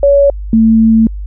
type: tone pair in turn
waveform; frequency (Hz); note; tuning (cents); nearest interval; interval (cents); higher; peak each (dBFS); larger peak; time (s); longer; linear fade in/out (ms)
sine; 563 / 223.4; C#5 / A3; +27 / +27; octave + major third; 1600; first; -4; neither; 0.03-0.3 / 0.53-1.07; second; 2
effects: added 50 Hz sine -19 dBFS peak until 1.26 s